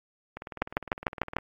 two click trains, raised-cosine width 0.5 ms, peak -10 / -23 dBFS, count 6 / 21, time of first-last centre 0.62-1.366 / 0.37-1.385 s, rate 6.7 / 19.7 Hz, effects AAC 32 kbps

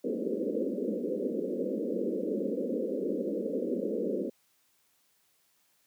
white band-pass noise, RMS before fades -32 dBFS, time 0.04-4.3 s, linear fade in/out 10 ms, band 190 to 540 Hz, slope 96 dB/octave, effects white hiss -70 dBFS RMS until 5.86 s + high-pass 80 Hz 12 dB/octave

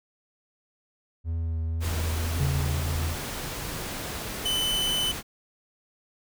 triangle tone with vibrato, 81.7 Hz, E2, 15 cents flat, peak -24 dBFS, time 1.24-3.16 s, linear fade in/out 50 ms, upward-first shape triangle, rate 2 Hz, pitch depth 22 cents each way
pink noise, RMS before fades -34 dBFS, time 1.8-5.23 s, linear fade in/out 50 ms
triangle tone with exponential decay, 138.59 Hz, C#3, in tune, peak -21 dBFS, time 2.4-4.15 s, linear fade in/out 2 ms, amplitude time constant 380 ms
45% pulse tone, 3024 Hz, F#7, 37 cents sharp, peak -24 dBFS, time 4.45-5.12 s, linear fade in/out 10 ms
effects none

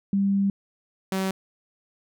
sine / sawtooth tone pair in turn, 197.7 / 190.63 Hz, G3 / G3, +15 / -48 cents, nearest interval minor second, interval 63 cents, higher first, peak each -19 / -20 dBFS, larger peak first, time 0.13-0.5 / 1.12-1.31 s, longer first, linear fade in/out 2 ms, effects none

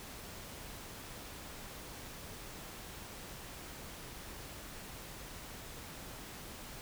silence, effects pink hiss -48 dBFS RMS until 6.81 s

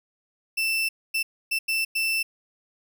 35% pulse tone bursts at uneven times, 2665 Hz, E7, 18 cents sharp, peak -21 dBFS, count 5, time 0.57-0.89 / 1.14-1.23 / 1.51-1.59 / 1.68-1.85 / 1.95-2.23 s, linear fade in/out 10 ms, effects none

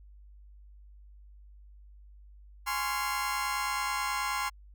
30% pulse chord, Db major seventh, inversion second, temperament just, 831.5 / 1039.4 / 1108.7 / 1385.9 Hz, Ab5 / C6 / Db6 / F6, +2 / -12 / 0 / -14 cents, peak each -34 / -30 / -35 / -35 dBFS, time 2.66-4.5 s, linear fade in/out 20 ms, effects added 50 Hz sine -50 dBFS peak until 4.74 s

